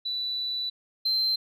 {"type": "tone pair in turn", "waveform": "sine", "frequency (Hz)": [3966, 4114], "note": ["B7", "C8"], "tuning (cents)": [7, -30], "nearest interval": "minor second", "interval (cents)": 63, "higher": "second", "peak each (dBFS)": [-27, -20], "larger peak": "second", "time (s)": [[0.05, 0.7], [1.05, 1.36]], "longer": "first", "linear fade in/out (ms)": 10, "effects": ["tanh soft clip ceiling -21 dBFS"]}